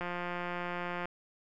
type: click train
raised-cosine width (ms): 0.5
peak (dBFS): -22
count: 185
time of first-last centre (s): 0.01-1.055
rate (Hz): 176
effects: none